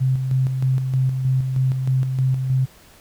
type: tone with tremolo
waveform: sine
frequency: 130.81 Hz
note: C3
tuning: in tune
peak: -15 dBFS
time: 0-2.66 s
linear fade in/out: 20 ms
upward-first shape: square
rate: 3.2 Hz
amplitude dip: 45%
effects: pink hiss -49 dBFS RMS until 3 s